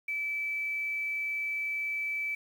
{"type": "tone with quantisation", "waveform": "sine", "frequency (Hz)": 2311, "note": "D7", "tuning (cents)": -28, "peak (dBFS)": -30, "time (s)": [0.08, 2.35], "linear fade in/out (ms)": 5, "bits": 9, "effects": []}